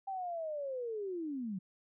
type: linear sweep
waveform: sine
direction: down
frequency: 789 to 177.9 Hz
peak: -36 dBFS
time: 0.07-1.59 s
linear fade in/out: 10 ms
effects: none